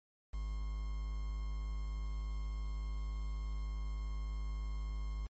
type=tone with quantisation; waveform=triangle; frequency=51.7 Hz; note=G#1; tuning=7 cents flat; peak=-34 dBFS; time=0.33-5.27 s; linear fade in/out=10 ms; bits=9; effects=MP3 32 kbps